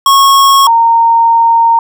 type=tone pair in turn; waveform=square / sine; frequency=1097 / 921.8 Hz; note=C#6 / A#5; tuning=-18 / -20 cents; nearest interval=minor third; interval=302 cents; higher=first; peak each=-4 dBFS; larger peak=neither; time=0.06-0.67 / 0.67-1.79 s; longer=second; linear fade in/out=2 ms; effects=none